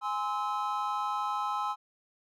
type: chord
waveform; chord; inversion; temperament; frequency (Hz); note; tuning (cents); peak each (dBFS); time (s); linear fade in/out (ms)
triangle; Ab augmented; none; just; 830.6 / 1038.3 / 1297.8; Ab5 / C6 / E6; 0 / -14 / -27; -32; 0.01-1.76; 50
effects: none